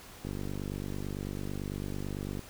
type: click train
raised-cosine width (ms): 3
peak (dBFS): -24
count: 106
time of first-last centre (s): 0.25-2.393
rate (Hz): 49
effects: pink hiss -50 dBFS RMS until 2.49 s